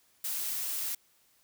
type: noise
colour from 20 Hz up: blue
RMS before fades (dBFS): -34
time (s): 0.24-0.95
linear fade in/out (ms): 5
effects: white hiss -67 dBFS RMS until 1.43 s